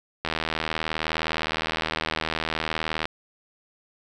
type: click train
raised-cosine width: 0.3 ms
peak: -9 dBFS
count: 224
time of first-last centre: 0.25-3.055 s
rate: 79.5 Hz
effects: none